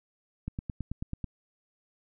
click train, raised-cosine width 5 ms, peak -21 dBFS, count 8, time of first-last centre 0.48-1.243 s, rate 9.18 Hz, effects none

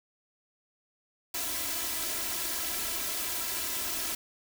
white noise with comb filter, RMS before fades -33 dBFS, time 1.34-4.15 s, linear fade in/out 5 ms, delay 3 ms, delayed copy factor +1, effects none

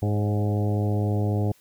harmonic tone with a mistuned harmonic, 103.83 Hz, G#2, in tune, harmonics 1 / 2 / 3 / 4 / 5 / 6 / 7 / 8, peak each -22 / -30 / -32 / -33 / -36 / -39 / -37 / -44 dBFS, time 0.02-1.52 s, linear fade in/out 5 ms, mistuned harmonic 5, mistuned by +30 cents, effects white hiss -59 dBFS RMS until 1.6 s

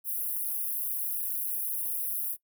white high-pass noise, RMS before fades -32 dBFS, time 0.04-2.37 s, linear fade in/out 50 ms, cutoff 10000 Hz, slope 96 dB/octave, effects noise-tail reverb RT60 0.1 s tail -20 dB re dry

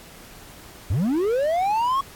triangle linear sweep, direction up, 73.2 to 1116 Hz, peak -17 dBFS, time 0.9-2.01 s, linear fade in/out 5 ms, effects pink hiss -45 dBFS RMS until 2.15 s + AAC 64 kbps

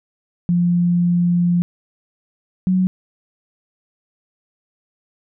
sine tone pair in turn, 174.61 / 185.2 Hz, F3 / F#3, 0 / +2 cents, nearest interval minor second, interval 102 cents, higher second, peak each -13 dBFS, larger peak neither, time 0.49-1.62 / 2.67-2.87 s, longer first, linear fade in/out 0 ms, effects none

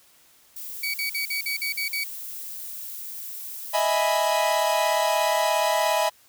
violet noise, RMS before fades -36 dBFS, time 0.56-3.81 s, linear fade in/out 5 ms
30% pulse tone bursts, 2268 Hz, C#7, 39 cents sharp, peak -23 dBFS, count 8, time 0.83-2.039 s, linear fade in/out 5 ms, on 110 ms, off 47 ms
45% pulse chord, E major seventh, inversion third, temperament equal, 622.3 / 659.3 / 830.6 / 987.8 Hz, D#5 / E5 / G#5 / B5, 0 / 0 / 0 / 0 cents, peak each -26 dBFS, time 3.73-6.1 s, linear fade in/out 20 ms
effects white hiss -57 dBFS RMS until 6.28 s

